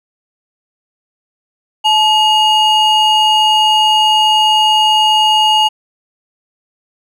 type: ring-modulated tone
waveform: triangle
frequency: 1864.7 Hz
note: A#6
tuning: in tune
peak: -3 dBFS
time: 1.84-5.69 s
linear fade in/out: 20 ms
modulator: 1000 Hz
effects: none